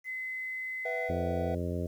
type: tone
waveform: sine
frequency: 2039 Hz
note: C7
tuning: 45 cents flat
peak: -34 dBFS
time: 0.04-1.11 s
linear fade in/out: 50 ms
type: chord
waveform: triangle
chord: B suspended fourth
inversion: none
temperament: equal with one note detuned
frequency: 493.9 / 659.3 / 756.4 Hz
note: B4 / E5 / F#5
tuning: 0 / 0 / +38 cents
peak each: -34 / -34 / -38 dBFS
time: 0.85-1.55 s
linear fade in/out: 5 ms
type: harmonic tone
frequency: 87.3 Hz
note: F2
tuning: in tune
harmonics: 1 / 2 / 3 / 4 / 5 / 6 / 7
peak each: -34 / -37 / -39 / -40 / -41 / -42 / -42 dBFS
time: 1.09-1.87 s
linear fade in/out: 5 ms
effects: 10-bit